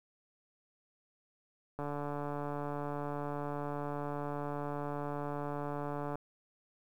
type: click train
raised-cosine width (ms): 1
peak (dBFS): -25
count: 634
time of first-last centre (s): 1.79-6.156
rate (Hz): 145
effects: 10-bit